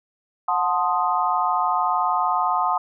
sine chord, F# diminished seventh, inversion none, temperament equal with one note detuned, 726.9 / 880 / 1046.5 / 1244.5 Hz, F#5 / A5 / C6 / Eb6, -31 / 0 / 0 / 0 cents, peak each -24 dBFS, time 0.48-2.78 s, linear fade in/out 5 ms, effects none

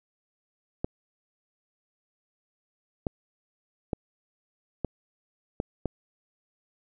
clicks, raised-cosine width 2 ms, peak -14 dBFS, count 6, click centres 0.845 / 3.068 / 3.932 / 4.847 / 5.601 / 5.857 s, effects none

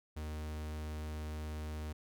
45% pulse tone, 76.8 Hz, D#2, 22 cents flat, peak -39 dBFS, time 0.16-1.93 s, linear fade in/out 10 ms, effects none

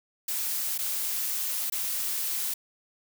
blue noise with dropouts, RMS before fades -30 dBFS, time 0.28-2.54 s, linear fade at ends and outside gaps 5 ms, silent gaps 0.779-0.787 / 1.7-1.721 s, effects none

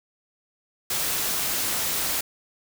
white noise, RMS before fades -26 dBFS, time 0.9-2.21 s, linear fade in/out 5 ms, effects none

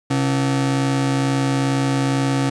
40% pulse ring-modulated tone, 203.6 Hz, G#3, 34 cents flat, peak -13 dBFS, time 0.1-2.5 s, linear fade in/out 10 ms, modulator 70.7 Hz, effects resampled to 22050 Hz

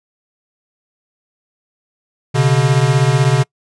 square beating tone pair, 126.9 / 142.9 Hz, B2 / D3, +47 / -47 cents, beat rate 16 Hz, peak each -14 dBFS, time 2.34-3.44 s, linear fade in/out 20 ms, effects noise-tail reverb RT60 0.1 s tail -25 dB re dry + resampled to 22050 Hz

